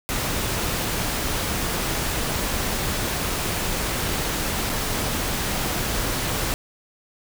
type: noise with dropouts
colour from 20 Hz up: pink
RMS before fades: -25 dBFS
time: 0.09-6.54 s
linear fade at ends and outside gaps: 0 ms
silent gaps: 4.694-4.698 s
effects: none